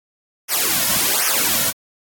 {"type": "noise with flanger", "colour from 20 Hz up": "white", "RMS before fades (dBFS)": -18, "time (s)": [0.48, 1.73], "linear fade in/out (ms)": 50, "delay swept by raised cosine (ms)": [0.24, 2.54], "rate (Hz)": 1.3, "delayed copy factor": -0.95, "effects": ["AAC 64 kbps"]}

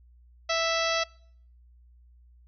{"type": "harmonic tone", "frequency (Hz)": 659.3, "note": "E5", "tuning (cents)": 0, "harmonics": [1, 2, 3, 4, 5, 6, 7, 8, 9], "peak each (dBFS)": [-28, -31, -33, -34, -35, -36, -36, -37, -38], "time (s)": [0.49, 1.04], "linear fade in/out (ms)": 10, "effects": ["noise-tail reverb RT60 0.6 s tail -25 dB re dry", "added 60 Hz sine -53 dBFS peak until 2.47 s"]}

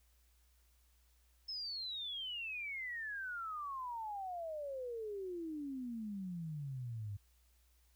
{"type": "exponential sweep", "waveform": "sine", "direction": "down", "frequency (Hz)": [5274, 98], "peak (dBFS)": -40, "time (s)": [1.48, 7.17], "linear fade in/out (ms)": 10, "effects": ["added 60 Hz sine -68 dBFS peak until 7.95 s", "white hiss -75 dBFS RMS until 7.95 s"]}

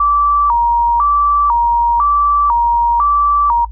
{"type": "tone with vibrato", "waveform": "sine", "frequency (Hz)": 1046.5, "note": "C6", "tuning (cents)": 0, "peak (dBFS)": -9, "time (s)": [0, 3.65], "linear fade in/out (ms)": 5, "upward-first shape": "square", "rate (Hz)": 1, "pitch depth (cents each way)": 180, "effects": ["noise-tail reverb RT60 0.1 s tail -21 dB re dry", "added 55 Hz sine -26 dBFS peak until 3.71 s"]}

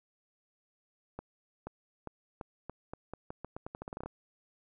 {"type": "accelerating click train", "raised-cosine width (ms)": 1, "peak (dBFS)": -26, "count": 19, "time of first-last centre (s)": [1.19, 4.06], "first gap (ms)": 480, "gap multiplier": 0.84, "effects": []}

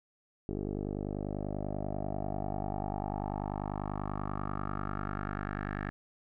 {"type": "tone with low-pass filter sweep", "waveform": "10% pulse", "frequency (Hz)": 50.2, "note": "G1", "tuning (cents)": 42, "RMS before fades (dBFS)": -36, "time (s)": [0.49, 5.9], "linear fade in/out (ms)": 0, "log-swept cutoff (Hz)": [430, 1700], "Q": 4.3, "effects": []}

